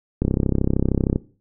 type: click train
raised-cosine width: 3 ms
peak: -6 dBFS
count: 32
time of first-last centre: 0.22-1.159 s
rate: 33 Hz
effects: noise-tail reverb RT60 0.4 s tail -19 dB re dry